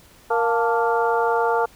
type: harmonic tone with a mistuned harmonic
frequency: 233.1 Hz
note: A#3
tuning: in tune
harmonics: 2 / 3 / 4 / 5 / 6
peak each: -21 / -25 / -22 / -28 / -27 dBFS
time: 0.3-1.66 s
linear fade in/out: 10 ms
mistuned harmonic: 4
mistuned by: -83 cents
effects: pink hiss -51 dBFS RMS until 1.75 s